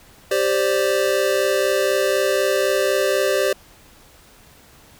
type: chord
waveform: square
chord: G suspended fourth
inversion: none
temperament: equal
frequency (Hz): 392 / 523.3 / 587.3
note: G4 / C5 / D5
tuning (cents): 0 / 0 / 0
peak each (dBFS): -22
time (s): 0.31-3.53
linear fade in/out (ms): 5
effects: pink hiss -49 dBFS RMS until 4.99 s